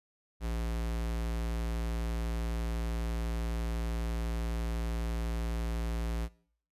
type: tone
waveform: square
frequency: 57 Hz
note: A#1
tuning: 38 cents flat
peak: -32 dBFS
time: 0.4-6.29 s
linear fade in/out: 50 ms
effects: noise-tail reverb RT60 0.6 s tail -22 dB re dry + resampled to 32000 Hz